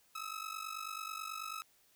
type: ring-modulated tone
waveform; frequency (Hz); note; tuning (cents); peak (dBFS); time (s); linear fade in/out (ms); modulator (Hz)
sawtooth; 1289; E6; -39; -34; 0.15-1.62; 0; 24.6
effects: white hiss -69 dBFS RMS until 1.95 s